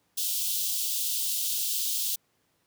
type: high-pass noise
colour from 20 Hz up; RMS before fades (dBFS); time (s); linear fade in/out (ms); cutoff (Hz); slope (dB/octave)
white; -29; 0.17-2.16; 10; 3000; 48
effects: pink hiss -71 dBFS RMS until 2.66 s + high-pass 100 Hz 12 dB/octave